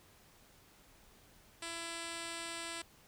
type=tone with low-pass filter; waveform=5% pulse; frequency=334.6 Hz; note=E4; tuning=26 cents sharp; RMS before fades=-43 dBFS; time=1.62-2.82 s; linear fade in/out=5 ms; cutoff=7700 Hz; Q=5.4; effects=pink hiss -63 dBFS RMS until 3.07 s